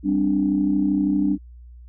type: chord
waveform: sine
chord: G suspended fourth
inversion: none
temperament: just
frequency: 196 / 261.3 / 294 Hz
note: G3 / C4 / D4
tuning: 0 / -2 / +2 cents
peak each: -22 / -25 / -19 dBFS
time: 0.03-1.38 s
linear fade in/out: 50 ms
effects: tanh soft clip ceiling -8 dBFS + added 60 Hz sine -40 dBFS peak until 1.88 s